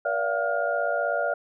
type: tone cluster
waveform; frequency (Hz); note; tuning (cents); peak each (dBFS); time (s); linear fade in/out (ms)
sine; 477.7 / 577 / 680 / 736 / 1418; A#4 / D5 / F5 / F#5 / F6; +42 / -31 / -46 / -9 / +26; -33 / -27 / -28 / -34 / -29; 0.05-1.34; 5
effects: none